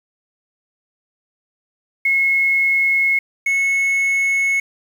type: tone pair in turn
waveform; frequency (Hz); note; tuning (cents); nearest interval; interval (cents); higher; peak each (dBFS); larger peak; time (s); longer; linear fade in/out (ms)
sine / triangle; 2175 / 2193; C#7 / C#7; -33 / -19; unison; 14; second; -13; neither; 2.05-3.19 / 3.46-4.6; neither; 5
effects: 7-bit